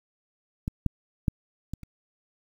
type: clicks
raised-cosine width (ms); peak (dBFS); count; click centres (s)
5; -16 / -11 / -10 / -20 / -30; 5; 0.679 / 0.863 / 1.282 / 1.736 / 1.833
effects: 8-bit